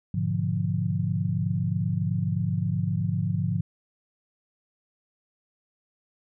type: chord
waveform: sine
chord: G# diminished seventh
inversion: none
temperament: equal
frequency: 103.83 / 123.47 / 146.83 / 174.61 Hz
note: G#2 / B2 / D3 / F3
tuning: 0 / 0 / 0 / 0 cents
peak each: -28 / -32 / -29 / -28 dBFS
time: 0.14-3.61 s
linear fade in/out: 5 ms
effects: none